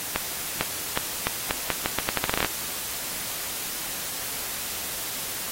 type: accelerating click train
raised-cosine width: 0.3 ms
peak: -6 dBFS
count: 17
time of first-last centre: 0.16-2.447 s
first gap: 450 ms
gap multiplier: 0.81
effects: white hiss -32 dBFS RMS until 5.51 s + AAC 48 kbps